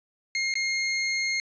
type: tone with dropouts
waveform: sawtooth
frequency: 2135 Hz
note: C7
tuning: 34 cents sharp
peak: -21 dBFS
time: 0.35-1.4 s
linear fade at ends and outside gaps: 1 ms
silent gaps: 0.54-0.554 s
effects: resampled to 16000 Hz